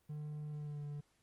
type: tone with pitch glide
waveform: triangle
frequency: 150 to 146.07 Hz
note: D3 to D3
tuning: +37 to -9 cents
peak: -39 dBFS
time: 0.09-1.01 s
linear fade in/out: 10 ms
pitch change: -46 cents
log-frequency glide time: 0.51-0.83 s
effects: pink hiss -75 dBFS RMS until 1.22 s + Opus 32 kbps